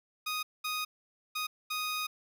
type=tone bursts at uneven times; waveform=15% pulse; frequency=1244.5 Hz; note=D#6; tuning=in tune; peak=-26 dBFS; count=4; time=0.26-0.43 / 0.64-0.85 / 1.35-1.47 / 1.7-2.07 s; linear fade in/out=10 ms; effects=none